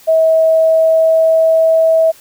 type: tone with pitch glide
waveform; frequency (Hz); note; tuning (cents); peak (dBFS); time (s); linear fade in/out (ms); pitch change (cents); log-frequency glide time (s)
sine; 644 to 648.1; E5 to E5; -41 to -30; -7; 0.07-2.12; 20; +11; 0.48-1.77
effects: white hiss -43 dBFS RMS until 2.2 s